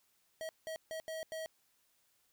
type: tone bursts at uneven times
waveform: square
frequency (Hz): 640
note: D#5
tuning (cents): +49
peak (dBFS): -40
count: 5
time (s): 0.41-0.49 / 0.67-0.76 / 0.91-1 / 1.08-1.23 / 1.32-1.46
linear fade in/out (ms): 0
effects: white hiss -74 dBFS RMS until 2.32 s